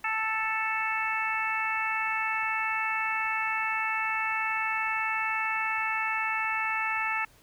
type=harmonic tone; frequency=440.4 Hz; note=A4; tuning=2 cents sharp; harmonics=2 / 3 / 4 / 5 / 6; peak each=-33 / -33 / -33 / -33 / -33 dBFS; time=0.04-7.25 s; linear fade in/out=5 ms; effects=pink hiss -59 dBFS RMS until 7.42 s